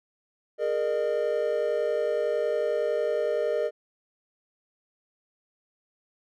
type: chord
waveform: triangle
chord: Ab suspended second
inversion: none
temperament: equal with one note detuned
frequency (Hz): 415.3 / 466.2 / 607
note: Ab4 / Bb4 / Eb5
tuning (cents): 0 / 0 / -43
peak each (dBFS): -29 / -26 / -25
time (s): 0.58-3.71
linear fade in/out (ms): 50
effects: none